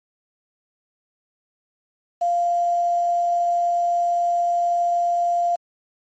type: tone with quantisation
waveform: sine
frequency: 695 Hz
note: F5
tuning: 9 cents flat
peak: -17 dBFS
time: 2.21-5.56 s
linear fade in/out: 10 ms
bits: 7
effects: MP3 32 kbps